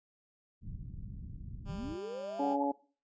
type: low-pass noise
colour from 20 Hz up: pink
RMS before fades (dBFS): -44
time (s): 0.61-1.97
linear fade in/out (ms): 50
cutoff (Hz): 190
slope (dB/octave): 24
type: tone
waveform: 10% pulse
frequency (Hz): 198.6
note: G3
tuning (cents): +23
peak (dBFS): -38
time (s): 1.65-2.57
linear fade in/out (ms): 50
type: linear sweep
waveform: sine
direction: up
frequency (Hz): 138.2 to 890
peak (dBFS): -38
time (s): 1.69-2.64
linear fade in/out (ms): 2
type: harmonic tone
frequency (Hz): 141.1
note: C#3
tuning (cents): +31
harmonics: 2 / 3 / 4 / 5 / 6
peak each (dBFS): -32 / -42 / -35 / -42 / -34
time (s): 2.39-2.72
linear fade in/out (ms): 10
effects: noise-tail reverb RT60 0.4 s tail -20 dB re dry + resampled to 16000 Hz

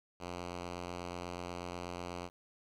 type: tone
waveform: 5% pulse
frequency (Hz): 88.2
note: F2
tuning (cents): +18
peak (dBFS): -29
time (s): 0.19-2.3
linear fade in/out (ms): 50
effects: low-pass 7000 Hz 12 dB/octave + 11-bit

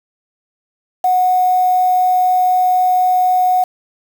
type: tone with quantisation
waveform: sine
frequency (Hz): 734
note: F#5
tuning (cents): -14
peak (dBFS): -10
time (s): 1.04-3.64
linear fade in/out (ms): 5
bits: 5
effects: none

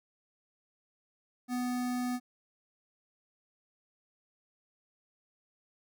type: tone with notch filter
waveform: square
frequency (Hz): 247.9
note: B3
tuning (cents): +7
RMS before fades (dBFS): -33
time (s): 1.48-2.2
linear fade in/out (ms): 50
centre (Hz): 3000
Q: 1.8
effects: none

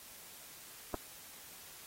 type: clicks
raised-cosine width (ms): 1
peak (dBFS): -22 / -24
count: 2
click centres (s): 0.942 / 0.945
effects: white hiss -53 dBFS RMS until 1.86 s + AAC 48 kbps

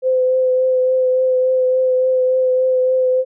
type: tone with vibrato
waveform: sine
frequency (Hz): 513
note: C5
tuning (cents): -34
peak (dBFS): -12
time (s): 0.02-3.25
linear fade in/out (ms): 50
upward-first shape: triangle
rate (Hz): 3.5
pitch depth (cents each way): 18
effects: none

